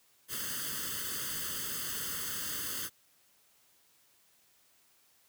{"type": "noise with comb filter", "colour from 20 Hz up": "white", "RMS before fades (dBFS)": -37, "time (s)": [0.28, 2.9], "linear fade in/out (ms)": 50, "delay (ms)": 0.63, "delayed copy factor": 1, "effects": ["white hiss -67 dBFS RMS until 5.28 s", "high-pass 60 Hz 12 dB/octave"]}